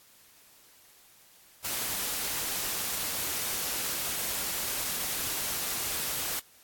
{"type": "noise", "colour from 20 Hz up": "white", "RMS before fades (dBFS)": -32, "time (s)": [1.64, 6.4], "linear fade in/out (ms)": 10, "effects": ["white hiss -58 dBFS RMS until 6.63 s", "AAC 64 kbps"]}